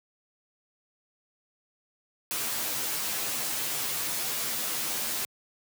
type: noise with comb filter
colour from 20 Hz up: white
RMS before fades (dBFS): -31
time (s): 2.31-5.25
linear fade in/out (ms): 0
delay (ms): 11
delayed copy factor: -0.95
effects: high-pass 100 Hz 12 dB/octave